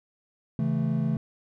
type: chord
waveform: triangle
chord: A major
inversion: first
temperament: just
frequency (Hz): 137.5 / 165 / 220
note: C#3 / E3 / A3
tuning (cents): -14 / +2 / 0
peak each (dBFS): -26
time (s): 0.59-1.17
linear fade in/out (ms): 2
effects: none